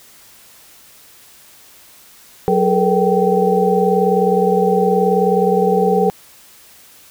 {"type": "tone cluster", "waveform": "sine", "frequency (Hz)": [185.8, 419.8, 439.8, 478.9, 775], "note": ["F#3", "G#4", "A4", "A#4", "G5"], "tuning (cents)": [7, 19, -1, 47, -20], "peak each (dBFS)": -18, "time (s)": [2.48, 6.1], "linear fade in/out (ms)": 0, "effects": ["white hiss -45 dBFS RMS until 7.1 s"]}